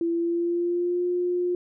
sine tone with pitch glide, 336.8 to 355.6 Hz, E4 to F4, +37 to +31 cents, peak -22 dBFS, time 0.01-1.55 s, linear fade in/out 2 ms, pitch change +94 cents, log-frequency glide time 0.11-1.05 s, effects none

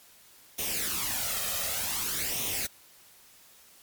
white noise with flanger, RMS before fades -31 dBFS, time 0.58-2.67 s, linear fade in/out 10 ms, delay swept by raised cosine 0.32 to 1.62 ms, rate 0.54 Hz, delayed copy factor +0.65, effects white hiss -56 dBFS RMS until 3.82 s + MP3 96 kbps

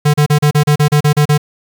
square tone bursts, 148.2 Hz, D3, 16 cents sharp, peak -8 dBFS, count 11, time 0.05-1.379 s, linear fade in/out 10 ms, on 89 ms, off 35 ms, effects 7-bit

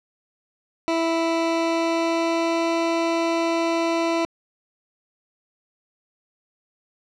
20% pulse tone with pitch glide, 330 to 332.9 Hz, E4 to E4, +2 to +17 cents, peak -15 dBFS, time 0.88-4.25 s, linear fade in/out 0 ms, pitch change +15 cents, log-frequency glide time 1.05-2.7 s, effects low-pass 5000 Hz 12 dB/octave

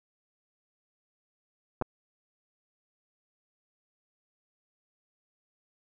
clicks, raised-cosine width 1 ms, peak -16 dBFS, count 2, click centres 1.814 / 1.822 s, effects none

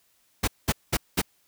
pink noise bursts, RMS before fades -23 dBFS, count 4, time 0.43-1.218 s, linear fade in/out 10 ms, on 47 ms, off 200 ms, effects white hiss -66 dBFS RMS until 1.47 s

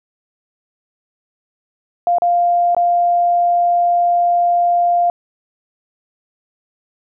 sine tone with dropouts, 698.5 Hz, F5, in tune, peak -11 dBFS, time 2.07-5.1 s, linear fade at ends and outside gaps 1 ms, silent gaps 2.184-2.22 / 2.748-2.766 s, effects none

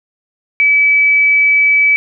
sine tone, 2294 Hz, D7, 41 cents flat, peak -7 dBFS, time 0.6-1.96 s, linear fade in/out 0 ms, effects none

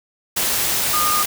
sine tone in noise, 1221 Hz, D#6, 33 cents flat, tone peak -18 dBFS, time 0.93-1.23 s, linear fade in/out 10 ms, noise white, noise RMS -20 dBFS, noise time 0.36-1.26 s, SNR -1 dB, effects none

